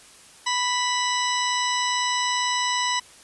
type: harmonic tone with a mistuned harmonic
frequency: 987.8 Hz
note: B5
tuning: in tune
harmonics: 1 / 2 / 3 / 4 / 5 / 6 / 8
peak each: -25 / -28 / -30 / -31 / -32 / -33 / -34 dBFS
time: 0.46-3 s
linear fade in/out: 10 ms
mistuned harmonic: 5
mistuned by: +74 cents
effects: white hiss -49 dBFS RMS until 3.23 s + resampled to 24000 Hz